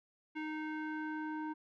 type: tone with low-pass filter sweep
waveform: square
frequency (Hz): 309.4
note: D#4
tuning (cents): -10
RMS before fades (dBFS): -40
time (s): 0.35-1.54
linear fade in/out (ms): 20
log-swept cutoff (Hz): 2200 to 1200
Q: 2.8
effects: none